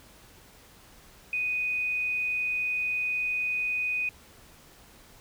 sine tone, 2489 Hz, D#7, in tune, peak -26 dBFS, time 1.33-4.09 s, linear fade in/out 2 ms, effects pink hiss -54 dBFS RMS until 5.2 s

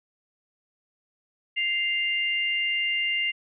sine tone pair together, 2093 / 2796 Hz, C7 / F7, 0 / +1 cents, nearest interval perfect fourth, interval 501 cents, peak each -26 dBFS, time 1.56-3.32 s, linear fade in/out 20 ms, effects none

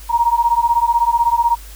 sine beating tone pair, 932.3 / 948.3 Hz, A#5 / A#5, 0 / +29 cents, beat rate 16 Hz, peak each -15 dBFS, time 0.09-1.56 s, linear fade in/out 20 ms, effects added 50 Hz sine -34 dBFS peak until 1.75 s + white hiss -41 dBFS RMS until 1.75 s

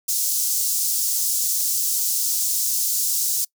pink high-pass noise, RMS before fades -22 dBFS, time 0.08-3.45 s, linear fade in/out 10 ms, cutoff 5700 Hz, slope 24 dB/octave, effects noise-tail reverb RT60 0.1 s tail -24 dB re dry

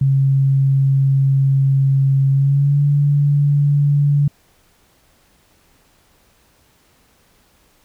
sine tone with pitch glide, 136.2 to 143.88 Hz, C#3 to D3, -30 to -35 cents, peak -11 dBFS, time 0.01-4.28 s, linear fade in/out 5 ms, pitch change +95 cents, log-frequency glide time 2.3-2.82 s, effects pink hiss -56 dBFS RMS until 7.84 s

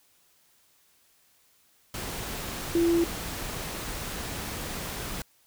sine tone in noise, 338.4 Hz, E4, 45 cents sharp, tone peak -20 dBFS, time 2.75-3.04 s, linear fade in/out 2 ms, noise pink, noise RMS -35 dBFS, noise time 1.94-5.22 s, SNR +12 dB, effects white hiss -64 dBFS RMS until 5.46 s

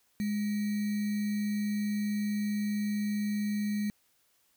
sine tone with sample-and-hold, 207.7 Hz, G#3, in tune, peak -28 dBFS, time 0.2-3.9 s, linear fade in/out 0 ms, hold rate 2100 Hz, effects white hiss -70 dBFS RMS until 4.56 s

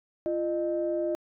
sine tone pair together, 343.5 / 612 Hz, F4 / D#5, -29 / -29 cents, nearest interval minor seventh, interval 1000 cents, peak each -28 dBFS, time 0.26-1.15 s, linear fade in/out 0 ms, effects tanh soft clip ceiling -18 dBFS

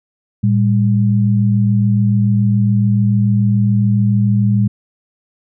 sine tone pair together, 113.4 / 200.4 Hz, A#2 / G3, -47 / +38 cents, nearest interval minor seventh, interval 985 cents, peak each -12 / -14 dBFS, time 0.43-4.68 s, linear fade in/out 10 ms, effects none

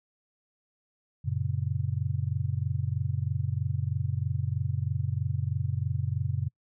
sine chord, F# major, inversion none, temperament just, 92.5 / 115.62 / 138.75 Hz, F#2 / A#2 / C#3, 0 / -14 / +2 cents, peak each -31 dBFS, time 1.24-6.49 s, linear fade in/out 20 ms, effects noise-tail reverb RT60 0.1 s tail -26 dB re dry

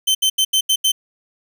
sawtooth tone bursts at uneven times, 3088 Hz, G7, 27 cents flat, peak -10 dBFS, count 6, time 0.07-0.15 / 0.22-0.3 / 0.38-0.45 / 0.53-0.61 / 0.69-0.76 / 0.84-0.92 s, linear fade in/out 10 ms, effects none

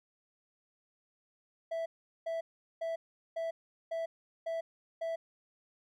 triangle tone bursts, 659 Hz, E5, 1 cent flat, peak -31 dBFS, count 7, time 1.71-5.16 s, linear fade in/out 10 ms, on 150 ms, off 400 ms, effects none

